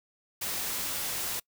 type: noise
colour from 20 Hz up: white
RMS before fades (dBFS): -33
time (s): 0.41-1.4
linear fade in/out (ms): 10
effects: noise-tail reverb RT60 0.1 s tail -25 dB re dry